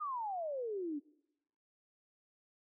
sine exponential sweep, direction down, 1258 to 277.3 Hz, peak -36 dBFS, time 0-1 s, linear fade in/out 20 ms, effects noise-tail reverb RT60 0.9 s tail -24 dB re dry

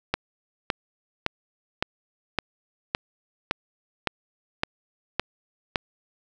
click train, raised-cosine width 0.3 ms, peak -6 dBFS, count 11, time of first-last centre 0.14-5.758 s, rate 1.78 Hz, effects none

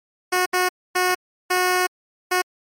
10% pulse tone bursts at uneven times, 364.5 Hz, F#4, 26 cents flat, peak -9 dBFS, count 5, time 0.32-0.46 / 0.53-0.69 / 0.95-1.15 / 1.5-1.87 / 2.31-2.42 s, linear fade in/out 10 ms, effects MP3 64 kbps

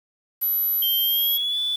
sine tone, 11910 Hz, F#9, 10 cents sharp, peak -19 dBFS, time 0.41-1.38 s, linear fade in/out 20 ms
sine tone with pitch glide, 3144 to 3468 Hz, G7 to A7, +4 to -26 cents, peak -21 dBFS, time 0.82-1.76 s, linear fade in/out 5 ms, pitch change +170 cents, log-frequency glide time 1.02-1.59 s
effects tanh soft clip ceiling -14 dBFS + 7-bit

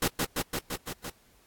pink noise with echo, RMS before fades -26 dBFS, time 0.02-0.08 s, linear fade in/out 5 ms, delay 170 ms, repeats 6, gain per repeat -2 dB, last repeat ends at 1.1 s, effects pink hiss -62 dBFS RMS until 1.46 s + AAC 64 kbps

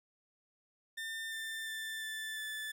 30% pulse tone with pitch steps, 1800 / 1786.5 / 1773.2 / 1759.9 / 1746.7 Hz, A6 / A6 / A6 / A6 / A6, +39 / +26 / +13 / 0 / -13 cents, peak -36 dBFS, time 0.97-2.72 s, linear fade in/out 10 ms, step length 350 ms, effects none

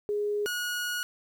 sine / sawtooth tone pair in turn, 414.4 / 1451.4 Hz, G#4 / F#6, -4 / -34 cents, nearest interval octave + minor seventh, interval 2170 cents, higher second, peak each -26 dBFS, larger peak neither, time 0.09-0.46 / 0.46-1.03 s, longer second, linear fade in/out 0 ms, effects 10-bit

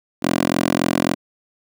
10% pulse tone with high-pass filter, 43.65 Hz, F1, in tune, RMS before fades -19 dBFS, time 0.22-1.15 s, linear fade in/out 20 ms, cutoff 280 Hz, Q 1.6, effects none

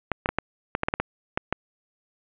clicks, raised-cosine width 0.5 ms, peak -8 dBFS, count 11, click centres 0.117 / 0.259 / 0.29 / 0.386 / 0.751 / 0.834 / 0.885 / 0.939 / 1 / 1.375 / 1.526 s, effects resampled to 8000 Hz + 8-bit

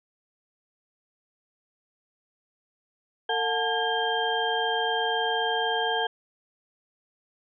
sine tone cluster, 452.4 / 725 / 878 / 1621 / 3172 Hz, A4 / F#5 / A5 / G#6 / G7, +48 / -35 / -4 / -42 / +20 cents, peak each -30 dBFS, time 3.29-6.07 s, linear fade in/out 5 ms, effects none

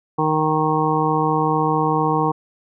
harmonic tone, 155.56 Hz, D#3, in tune, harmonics 1 / 2 / 3 / 5 / 6 / 7, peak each -23 / -23 / -23 / -23 / -23 / -23 dBFS, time 0.18-2.32 s, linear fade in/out 10 ms, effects none

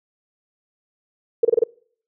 sine tone bursts, 462.2 Hz, A#4, 15 cents flat, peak -10 dBFS, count 5, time 1.43-1.638 s, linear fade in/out 5 ms, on 20 ms, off 27 ms, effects noise-tail reverb RT60 0.5 s tail -25 dB re dry

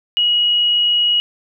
sine tone, 2903 Hz, F#7, 34 cents flat, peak -12 dBFS, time 0.17-1.2 s, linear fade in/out 0 ms, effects none

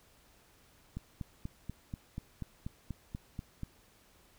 click train, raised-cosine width 5 ms, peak -26 dBFS, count 12, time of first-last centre 0.97-3.633 s, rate 4.13 Hz, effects pink hiss -64 dBFS RMS until 4.38 s

